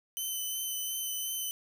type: tone with vibrato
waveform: 5% pulse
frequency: 3042 Hz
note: F#7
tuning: 47 cents sharp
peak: -25 dBFS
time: 0.17-1.51 s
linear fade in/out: 0 ms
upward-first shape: sine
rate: 2.8 Hz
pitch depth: 15 cents each way
effects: 10-bit